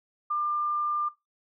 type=tone; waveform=sine; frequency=1196 Hz; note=D6; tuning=31 cents sharp; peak=-25 dBFS; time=0.3-1.09 s; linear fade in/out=10 ms; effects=noise-tail reverb RT60 0.2 s tail -19 dB re dry